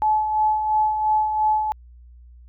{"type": "tone with tremolo", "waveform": "sine", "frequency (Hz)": 859, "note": "A5", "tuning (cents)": -42, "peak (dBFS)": -15, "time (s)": [0.02, 1.72], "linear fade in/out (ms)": 0, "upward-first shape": "sine", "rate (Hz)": 2.9, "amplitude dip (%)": 50, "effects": ["added 60 Hz sine -43 dBFS peak until 2.48 s"]}